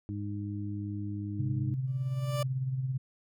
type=harmonic tone; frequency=102.6 Hz; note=G#2; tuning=21 cents flat; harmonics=1 / 2 / 3; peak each=-35 / -40 / -39 dBFS; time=0.09-1.74 s; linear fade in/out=0 ms
type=tone with tremolo; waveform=sine; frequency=130.81 Hz; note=C3; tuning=in tune; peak=-27 dBFS; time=1.39-2.98 s; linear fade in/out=10 ms; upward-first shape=sine; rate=18 Hz; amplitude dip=50%
type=tone with exponential growth; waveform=30% pulse; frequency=587.3 Hz; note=D5; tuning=in tune; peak=-27 dBFS; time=1.87-2.43 s; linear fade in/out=5 ms; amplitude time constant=120 ms
effects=none